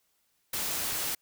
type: noise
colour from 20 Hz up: white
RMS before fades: -32 dBFS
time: 0.53-1.15 s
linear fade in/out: 5 ms
effects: white hiss -73 dBFS RMS until 1.21 s